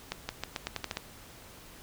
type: accelerating click train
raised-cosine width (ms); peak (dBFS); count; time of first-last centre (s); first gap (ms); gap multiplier
0.2; -15; 9; 0.12-0.971; 170; 0.86
effects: pink hiss -51 dBFS RMS until 1.82 s